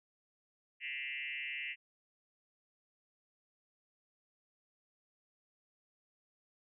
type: tone with frequency modulation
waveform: sine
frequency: 2372 Hz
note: D7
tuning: 17 cents sharp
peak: -38 dBFS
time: 0.8-1.76 s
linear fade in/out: 50 ms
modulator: 139 Hz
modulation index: 3.4
effects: none